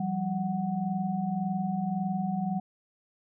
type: tone cluster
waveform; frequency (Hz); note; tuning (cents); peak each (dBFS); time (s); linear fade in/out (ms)
sine; 171.2 / 193 / 742; F3 / G3 / F#5; -34 / -27 / +5; -34 / -29 / -34; 0-2.6; 5
effects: none